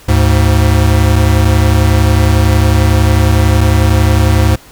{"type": "tone pair together", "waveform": "square", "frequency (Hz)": [74.08, 105.1], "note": ["D2", "G#2"], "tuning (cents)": [16, 21], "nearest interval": "tritone", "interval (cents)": 605, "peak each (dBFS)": -10, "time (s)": [0.08, 4.56], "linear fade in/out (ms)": 10, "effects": ["pink hiss -39 dBFS RMS until 4.71 s"]}